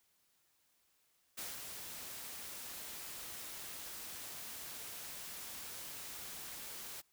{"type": "noise with ADSR envelope", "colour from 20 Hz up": "white", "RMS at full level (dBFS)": -43, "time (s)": [1.37, 7.02], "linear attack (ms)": 14, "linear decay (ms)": 200, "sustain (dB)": -4, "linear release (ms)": 23, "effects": ["white hiss -75 dBFS RMS until 7.12 s"]}